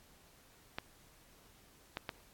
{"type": "clicks", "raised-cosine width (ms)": 0.3, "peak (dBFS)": -21, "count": 3, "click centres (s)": [0.785, 1.971, 2.092], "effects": ["pink hiss -63 dBFS RMS until 2.33 s", "AAC 64 kbps"]}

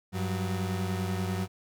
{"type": "tone pair together", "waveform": "35% pulse", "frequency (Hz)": [96.84, 183.5], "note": ["G2", "F#3"], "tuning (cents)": [-21, -14], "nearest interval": "major seventh", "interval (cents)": 1107, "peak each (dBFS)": [-29, -31], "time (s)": [0.12, 1.48], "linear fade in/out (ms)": 50, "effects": []}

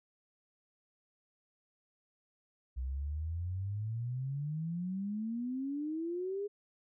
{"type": "exponential sweep", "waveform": "sine", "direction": "up", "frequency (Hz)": [62, 415.3], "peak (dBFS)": -34, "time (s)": [2.76, 6.48], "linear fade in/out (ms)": 20, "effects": []}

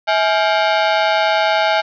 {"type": "ring-modulated tone", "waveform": "sawtooth", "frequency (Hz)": 744, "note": "F#5", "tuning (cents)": 9, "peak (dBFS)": -6, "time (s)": [0.07, 1.82], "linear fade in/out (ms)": 20, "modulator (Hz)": 95, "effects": ["resampled to 11025 Hz", "7-bit"]}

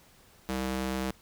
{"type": "tone with high-pass filter", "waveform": "square", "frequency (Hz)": 65.1, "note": "C2", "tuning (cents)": -8, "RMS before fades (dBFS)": -32, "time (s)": [0.49, 1.11], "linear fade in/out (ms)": 0, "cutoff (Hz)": 160, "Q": 0.78, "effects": ["pink hiss -59 dBFS RMS until 1.21 s"]}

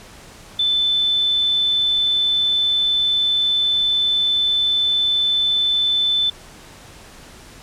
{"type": "tone", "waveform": "sine", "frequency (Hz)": 3520, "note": "A7", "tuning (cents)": 0, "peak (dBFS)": -15, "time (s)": [0.59, 6.3], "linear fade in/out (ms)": 5, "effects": ["pink hiss -42 dBFS RMS until 7.62 s", "low-pass 10000 Hz 12 dB/octave"]}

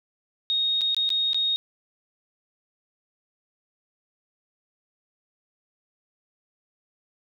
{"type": "tone with dropouts", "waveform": "sine", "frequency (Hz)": 3729, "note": "A#7", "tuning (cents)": 0, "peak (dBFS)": -21, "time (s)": [0.5, 1.56], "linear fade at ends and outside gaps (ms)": 0, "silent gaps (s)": [[0.81, 0.816], [0.946, 0.966], [1.091, 1.103], [1.332, 1.345]], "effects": []}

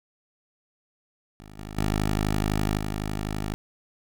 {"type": "tone with level steps", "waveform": "10% pulse", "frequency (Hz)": 51.91, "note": "G#1", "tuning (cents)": 0, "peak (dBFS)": [-36, -28, -15, -20], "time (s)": [1.4, 3.54], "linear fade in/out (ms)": 0, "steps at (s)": [1.58, 1.77, 2.77], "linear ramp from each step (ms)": 5, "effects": []}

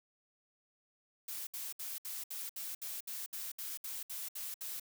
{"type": "noise bursts", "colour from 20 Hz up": "blue", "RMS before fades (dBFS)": -42, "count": 14, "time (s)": [1.28, 4.798], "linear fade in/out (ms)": 5, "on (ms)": 190, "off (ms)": 66, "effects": []}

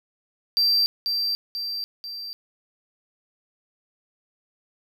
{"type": "tone with echo", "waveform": "triangle", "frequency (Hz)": 4699, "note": "D8", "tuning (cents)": 0, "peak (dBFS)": -16, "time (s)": [0.57, 0.86], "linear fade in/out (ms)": 0, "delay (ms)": 490, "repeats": 3, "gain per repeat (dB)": -5, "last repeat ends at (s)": 2.33, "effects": []}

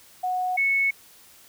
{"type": "tone pair in turn", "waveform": "sine", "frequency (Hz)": [734, 2205], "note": ["F#5", "C#7"], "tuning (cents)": [-14, -10], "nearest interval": "octave + perfect fifth", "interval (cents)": 1904, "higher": "second", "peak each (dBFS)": [-23, -19], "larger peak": "second", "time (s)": [[0.23, 0.57], [0.57, 0.91]], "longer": "neither", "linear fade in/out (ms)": 10, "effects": ["white hiss -52 dBFS RMS until 1.48 s"]}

